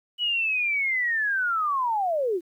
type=linear sweep; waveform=sine; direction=down; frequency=2962 to 320.4 Hz; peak=-22 dBFS; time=0.18-2.41 s; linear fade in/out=50 ms; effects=10-bit